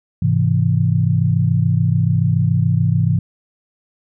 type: chord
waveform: sine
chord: Ab augmented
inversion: none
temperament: equal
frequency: 103.83 / 130.81 / 164.81 Hz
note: Ab2 / C3 / E3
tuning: 0 / 0 / 0 cents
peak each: -17 dBFS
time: 0.22-3.19 s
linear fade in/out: 5 ms
effects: none